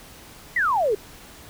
sine exponential sweep, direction down, 2046 to 392 Hz, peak -18 dBFS, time 0.56-0.95 s, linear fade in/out 5 ms, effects pink hiss -45 dBFS RMS until 1.49 s

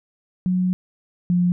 sine tone pair in turn, 182.8 / 177.29 Hz, F#3 / F3, -21 / +26 cents, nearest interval minor second, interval 53 cents, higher first, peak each -17 / -15 dBFS, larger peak second, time 0.46-0.73 / 1.3-1.52 s, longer first, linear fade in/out 0 ms, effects none

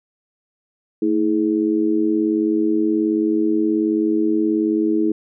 sine tone with amplitude modulation, 322.4 Hz, E4, 38 cents flat, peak -11 dBFS, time 1.02-5.12 s, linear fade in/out 5 ms, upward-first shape sine, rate 98.7 Hz, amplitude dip 95%, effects none

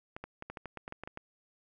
clicks, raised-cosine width 0.5 ms, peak -26 dBFS, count 12, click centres 0.165 / 0.24 / 0.424 / 0.5 / 0.572 / 0.657 / 0.773 / 0.879 / 0.924 / 1.036 / 1.075 / 1.174 s, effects none

